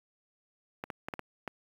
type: clicks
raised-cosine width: 0.5 ms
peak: -21 dBFS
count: 6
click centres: 0.839 / 0.902 / 1.085 / 1.138 / 1.193 / 1.477 s
effects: high-pass 100 Hz 12 dB/octave + 8-bit